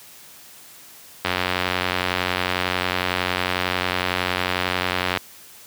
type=click train; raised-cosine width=0.3 ms; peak=-4 dBFS; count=358; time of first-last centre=1.25-5.173 s; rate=91 Hz; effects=white hiss -45 dBFS RMS until 5.66 s + high-pass 60 Hz 12 dB/octave